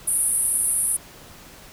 white band-pass noise, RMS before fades -22 dBFS, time 0.07-0.97 s, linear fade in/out 10 ms, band 9200 to 11000 Hz, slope 96 dB/octave, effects pink hiss -45 dBFS RMS until 1.72 s

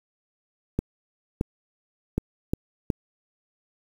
clicks, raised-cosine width 3 ms, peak -10 dBFS, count 5, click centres 0.79 / 1.411 / 2.18 / 2.535 / 2.902 s, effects 7-bit

